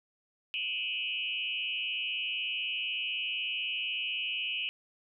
sine tone with frequency modulation, 2755 Hz, F7, 24 cents flat, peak -31 dBFS, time 0.54-4.69 s, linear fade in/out 0 ms, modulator 116 Hz, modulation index 2.5, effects none

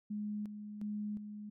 sine tone with tremolo, 209.1 Hz, G#3, 12 cents sharp, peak -36 dBFS, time 0.1-1.5 s, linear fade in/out 10 ms, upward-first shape square, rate 1.4 Hz, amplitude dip 55%, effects none

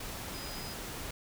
sine tone in noise, 4980 Hz, D#8, 1 cent sharp, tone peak -46 dBFS, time 0.34-0.74 s, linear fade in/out 5 ms, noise pink, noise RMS -41 dBFS, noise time 0-1.11 s, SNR -8 dB, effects none

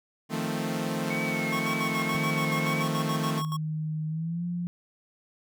sawtooth chord, F dominant seventh, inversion third, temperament equal, 155.56 / 174.61 / 220 / 261.6 Hz, Eb3 / F3 / A3 / C4, 0 / 0 / 0 / 0 cents, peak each -30 / -31 / -28 / -31 dBFS, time 0.29-3.43 s, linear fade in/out 50 ms
sine tone with vibrato, 2217 Hz, C#7, in tune, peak -31 dBFS, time 1.1-2.83 s, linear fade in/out 5 ms, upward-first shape triangle, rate 1.9 Hz, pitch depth 54 cents each way
square tone with tremolo, 1100 Hz, C#6, 14 cents flat, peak -32 dBFS, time 1.52-3.57 s, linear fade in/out 10 ms, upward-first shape square, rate 7 Hz, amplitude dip 80%
sine tone with pitch glide, 155.56 to 174.61 Hz, D#3 to F3, 0 to 0 cents, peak -28 dBFS, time 2.15-4.67 s, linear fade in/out 0 ms, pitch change +200 cents, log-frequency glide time 4.08-4.45 s
effects none

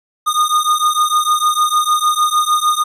square beating tone pair, 1223 / 1229.6 Hz, D#6 / D#6, -30 / -21 cents, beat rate 6.6 Hz, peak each -16 dBFS, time 0.26-2.84 s, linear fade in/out 20 ms, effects resampled to 32000 Hz

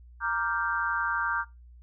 sine chord, G minor seventh, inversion first, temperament equal, 932.3 / 1174.7 / 1396.9 / 1568 Hz, Bb5 / D6 / F6 / G6, 0 / 0 / 0 / 0 cents, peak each -33 / -32 / -32 / -30 dBFS, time 0.2-1.45 s, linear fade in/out 50 ms, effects noise-tail reverb RT60 0.2 s tail -17 dB re dry + added 60 Hz sine -48 dBFS peak until 1.82 s

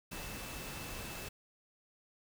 sine tone in noise, 2637 Hz, E7, in tune, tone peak -52 dBFS, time 0.11-1.29 s, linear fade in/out 10 ms, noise pink, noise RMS -44 dBFS, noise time 0.11-1.29 s, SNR -11 dB, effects none

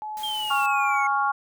sine tone, 855 Hz, A5, 50 cents flat, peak -30 dBFS, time 0.02-0.51 s, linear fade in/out 0 ms
white noise, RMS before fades -42 dBFS, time 0.17-0.66 s, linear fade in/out 0 ms
triangle exponential sweep, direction down, 3229 to 2163 Hz, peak -26 dBFS, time 0.23-1.07 s, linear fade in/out 5 ms
sine chord, Db major, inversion second, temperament equal with one note detuned, 826.8 / 1108.7 / 1396.9 Hz, Ab5 / Db6 / F6, -8 / 0 / 0 cents, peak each -24 / -24 / -26 dBFS, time 0.5-1.32 s, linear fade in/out 10 ms
effects none

